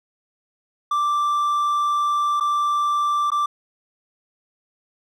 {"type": "tone with dropouts", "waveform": "triangle", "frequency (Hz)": 1174.7, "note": "D6", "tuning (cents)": 0, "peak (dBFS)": -16, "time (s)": [0.91, 3.46], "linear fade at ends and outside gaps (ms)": 5, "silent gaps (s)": [[2.4, 2.407], [3.304, 3.317]], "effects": []}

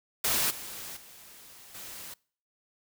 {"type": "noise with level steps", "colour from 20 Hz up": "white", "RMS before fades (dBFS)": [-27, -41, -51, -43], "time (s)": [0.24, 2.14], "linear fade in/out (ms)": 5, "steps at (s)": [0.5, 0.96, 1.74], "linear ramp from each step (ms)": 10, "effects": ["noise-tail reverb RT60 0.5 s tail -25 dB re dry"]}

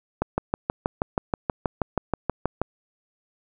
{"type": "click train", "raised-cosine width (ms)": 1, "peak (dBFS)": -8, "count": 16, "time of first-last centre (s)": [0.22, 2.616], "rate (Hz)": 6.26, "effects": []}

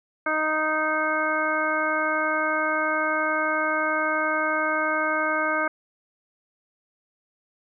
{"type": "harmonic tone", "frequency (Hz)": 310.5, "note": "D#4", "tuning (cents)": -3, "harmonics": [1, 2, 3, 4, 5, 7], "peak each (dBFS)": [-32, -28, -32, -27, -26, -31], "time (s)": [0.26, 5.68], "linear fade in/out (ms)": 5, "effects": []}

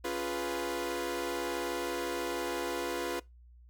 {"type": "chord", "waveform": "sawtooth", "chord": "C# dominant seventh", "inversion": "none", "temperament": "equal", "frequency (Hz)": [277.2, 349.2, 415.3, 493.9], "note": ["C#4", "E#4", "G#4", "B4"], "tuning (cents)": [0, 0, 0, 0], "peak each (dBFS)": [-38, -32, -38, -33], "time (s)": [0.04, 3.2], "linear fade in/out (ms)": 10, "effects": ["noise-tail reverb RT60 0.2 s tail -22 dB re dry", "added 60 Hz sine -53 dBFS peak until 3.69 s"]}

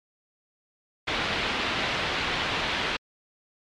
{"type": "low-pass noise", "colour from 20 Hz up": "white", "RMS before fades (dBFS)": -28, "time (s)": [1.07, 2.97], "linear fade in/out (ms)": 10, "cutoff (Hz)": 3500, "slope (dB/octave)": 24, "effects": ["MP3 64 kbps"]}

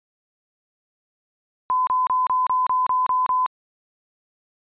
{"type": "tone bursts", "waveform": "sine", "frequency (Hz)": 1013, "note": "B5", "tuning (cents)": 44, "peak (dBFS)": -17, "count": 9, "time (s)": [1.7, 3.462], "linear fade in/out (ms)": 0, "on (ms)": 170, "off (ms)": 29, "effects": ["resampled to 8000 Hz"]}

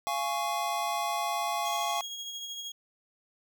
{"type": "chord", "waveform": "square", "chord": "Db major", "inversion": "first", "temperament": "just", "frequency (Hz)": [693, 831.5, 1108.7], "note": ["F5", "Ab5", "Db6"], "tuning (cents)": [-14, 2, 0], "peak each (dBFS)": -34, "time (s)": [0.07, 2.01], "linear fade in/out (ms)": 0}
{"type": "tone with tremolo", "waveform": "30% pulse", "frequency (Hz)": 3291, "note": "G#7", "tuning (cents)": -16, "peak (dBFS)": -32, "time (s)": [1.65, 2.72], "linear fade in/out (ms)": 5, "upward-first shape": "triangle", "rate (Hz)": 13, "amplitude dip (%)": 45}
{"effects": []}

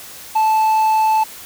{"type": "tone", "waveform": "triangle", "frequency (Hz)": 875, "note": "A5", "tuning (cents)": -10, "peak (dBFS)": -10, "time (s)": [0.35, 1.24], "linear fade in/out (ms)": 10, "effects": ["white hiss -36 dBFS RMS until 1.45 s"]}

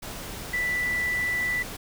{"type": "tone in noise", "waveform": "sine", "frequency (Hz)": 1975.5, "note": "B6", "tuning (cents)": 0, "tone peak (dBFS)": -24, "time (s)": [0.53, 1.63], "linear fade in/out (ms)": 10, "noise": "pink", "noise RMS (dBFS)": -37, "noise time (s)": [0.02, 1.77], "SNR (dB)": 10, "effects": []}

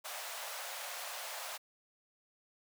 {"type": "high-pass noise", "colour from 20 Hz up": "pink", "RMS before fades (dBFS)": -43, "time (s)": [0.04, 1.58], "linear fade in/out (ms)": 20, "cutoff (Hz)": 560, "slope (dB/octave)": 48, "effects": []}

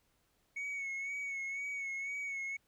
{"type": "tone with vibrato", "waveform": "sine", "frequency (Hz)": 2217, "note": "C#7", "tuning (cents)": 0, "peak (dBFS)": -34, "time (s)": [0.56, 2.57], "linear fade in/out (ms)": 10, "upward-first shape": "sine", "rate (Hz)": 2, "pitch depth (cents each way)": 40, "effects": ["tanh soft clip ceiling -36 dBFS", "pink hiss -75 dBFS RMS until 2.67 s"]}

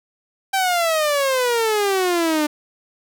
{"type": "exponential sweep", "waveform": "sawtooth", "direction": "down", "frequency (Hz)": [784, 295.4], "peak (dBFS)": -13, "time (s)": [0.53, 2.47], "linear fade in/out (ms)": 10, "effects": []}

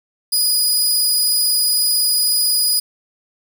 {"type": "tone", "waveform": "20% pulse", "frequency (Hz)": 4939, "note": "D#8", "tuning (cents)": -14, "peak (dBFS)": -8, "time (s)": [0.32, 2.8], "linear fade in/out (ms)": 10, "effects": []}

